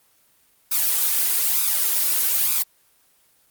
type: noise with flanger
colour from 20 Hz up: blue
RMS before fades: -20 dBFS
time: 0.71-2.63 s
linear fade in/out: 10 ms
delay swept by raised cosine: 0.79 to 3.49 ms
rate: 1.1 Hz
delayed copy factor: +0.9
effects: white hiss -60 dBFS RMS until 3.5 s + Opus 24 kbps